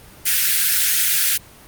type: high-pass noise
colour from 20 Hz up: white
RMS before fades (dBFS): -17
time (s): 0.25-1.38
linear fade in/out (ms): 20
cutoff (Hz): 1400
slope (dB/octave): 96
effects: pink hiss -44 dBFS RMS until 1.67 s + Opus 24 kbps